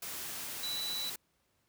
sine tone in noise, 3951 Hz, B7, in tune, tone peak -35 dBFS, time 0.63-1.1 s, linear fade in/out 5 ms, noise white, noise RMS -41 dBFS, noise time 0.02-1.16 s, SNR +3 dB, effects pink hiss -75 dBFS RMS until 1.68 s + high-pass 60 Hz 12 dB/octave

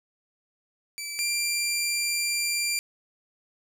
15% pulse tone pair in turn, 2321 / 2373 Hz, D7 / D7, -21 / +17 cents, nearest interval unison, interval 38 cents, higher second, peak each -26 / -18 dBFS, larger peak second, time 0.98-1.19 / 1.19-2.79 s, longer second, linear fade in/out 0 ms, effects none

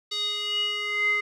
square tone with band-pass filter sweep, 415.3 Hz, G#4, in tune, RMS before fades -27 dBFS, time 0.11-1.21 s, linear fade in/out 10 ms, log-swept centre 4100 to 1900 Hz, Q 8.4, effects none

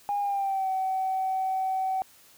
sine tone with pitch glide, 814 to 759.5 Hz, G#5 to F#5, -35 to +45 cents, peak -24 dBFS, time 0.09-2.02 s, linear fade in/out 0 ms, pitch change -120 cents, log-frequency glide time 0.2-0.69 s, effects tanh soft clip ceiling -20 dBFS + white hiss -56 dBFS RMS until 2.37 s

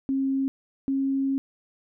sine tone pair in turn, 269.5 / 271.2 Hz, C#4 / C#4, -49 / -38 cents, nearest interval unison, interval 11 cents, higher second, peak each -22 dBFS, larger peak neither, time 0.09-0.48 / 0.88-1.38 s, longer second, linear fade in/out 0 ms, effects none

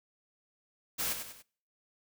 white noise with echo, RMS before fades -33 dBFS, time 0.98-1.14 s, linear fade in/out 20 ms, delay 96 ms, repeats 3, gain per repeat -7 dB, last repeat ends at 1.428 s, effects noise-tail reverb RT60 0.5 s tail -24 dB re dry

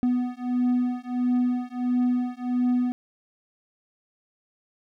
triangle beating tone pair, 246.9 / 248.4 Hz, B3 / B3, 0 / +10 cents, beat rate 1.5 Hz, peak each -23 dBFS, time 0.03-2.92 s, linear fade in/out 0 ms, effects none

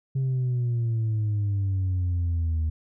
sine exponential sweep, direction down, 134.7 to 78.1 Hz, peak -20 dBFS, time 0.15-2.7 s, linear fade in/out 10 ms, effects tanh soft clip ceiling -21 dBFS

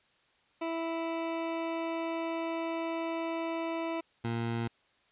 20% pulse tone pair in turn, 329.6 / 116.13 Hz, E4 / A#2, 0 / -6 cents, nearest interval octave + tritone, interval 1806 cents, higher first, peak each -27 / -26 dBFS, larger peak second, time 0.61-4.01 / 4.24-4.68 s, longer first, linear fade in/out 10 ms, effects white hiss -68 dBFS RMS until 5.11 s + resampled to 8000 Hz

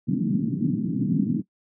white band-pass noise, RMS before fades -24 dBFS, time 0.07-1.42 s, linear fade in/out 20 ms, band 130 to 280 Hz, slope 48 dB/octave, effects noise-tail reverb RT60 0.1 s tail -20 dB re dry

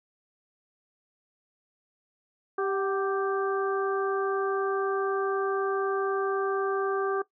harmonic tone with a mistuned harmonic, 392 Hz, G4, in tune, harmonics 1 / 2 / 3 / 4, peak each -27 / -35 / -32 / -37 dBFS, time 2.58-7.22 s, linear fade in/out 5 ms, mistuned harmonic 2, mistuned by -51 cents, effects noise-tail reverb RT60 0.1 s tail -17 dB re dry

